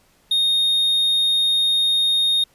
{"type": "tone", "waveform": "triangle", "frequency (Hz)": 3700, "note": "A#7", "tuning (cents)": -14, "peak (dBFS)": -14, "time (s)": [0.31, 2.44], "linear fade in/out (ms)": 5, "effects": ["pink hiss -58 dBFS RMS until 2.54 s", "resampled to 32000 Hz"]}